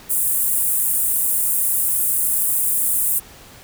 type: high-pass noise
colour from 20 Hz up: pink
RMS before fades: -19 dBFS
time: 0.09-3.2 s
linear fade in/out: 20 ms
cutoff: 8600 Hz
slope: 48 dB/octave
effects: pink hiss -43 dBFS RMS until 3.63 s